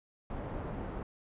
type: low-pass noise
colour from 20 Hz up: pink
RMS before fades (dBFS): -39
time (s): 0.3-1.03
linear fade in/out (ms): 2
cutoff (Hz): 980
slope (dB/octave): 12
effects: resampled to 8000 Hz